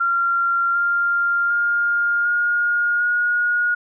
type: tone with pitch steps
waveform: sine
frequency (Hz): 1380 / 1395.2 / 1410.6 / 1426.2 / 1441.9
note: F6 / F6 / F6 / F6 / F#6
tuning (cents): -21 / -2 / +17 / +36 / -45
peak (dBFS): -16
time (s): 0-3.75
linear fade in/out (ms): 10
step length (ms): 750
effects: none